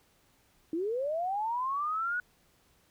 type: linear sweep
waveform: sine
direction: up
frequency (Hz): 308 to 1480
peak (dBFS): -29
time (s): 0.73-2.2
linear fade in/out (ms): 2
effects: pink hiss -67 dBFS RMS until 2.9 s